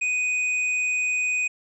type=tone with hard clipping; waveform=sine; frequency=2491 Hz; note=D#7; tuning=1 cent sharp; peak=-23 dBFS; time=0.01-1.48 s; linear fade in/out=10 ms; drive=6 dB; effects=resampled to 22050 Hz